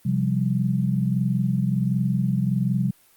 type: chord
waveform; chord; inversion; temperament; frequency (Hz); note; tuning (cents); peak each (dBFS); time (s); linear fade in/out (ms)
sine; C suspended fourth; none; equal; 130.81 / 174.61 / 196; C3 / F3 / G3; 0 / 0 / 0; -23 / -25 / -24; 0.05-2.91; 10
effects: white hiss -57 dBFS RMS until 3.16 s + Opus 32 kbps